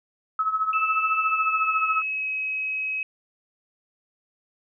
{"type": "tone with tremolo", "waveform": "sine", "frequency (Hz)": 1289, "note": "E6", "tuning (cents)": -39, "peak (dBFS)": -18, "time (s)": [0.39, 2.02], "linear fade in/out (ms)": 2, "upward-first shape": "triangle", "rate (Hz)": 14, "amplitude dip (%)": 80}
{"type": "tone with pitch glide", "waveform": "sine", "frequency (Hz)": [2637, 2550], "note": ["E7", "D#7"], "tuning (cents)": [0, 42], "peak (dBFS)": -25, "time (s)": [0.73, 3.03], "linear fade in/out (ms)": 2, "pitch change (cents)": -58, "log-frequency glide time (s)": [1.21, 2.29]}
{"effects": []}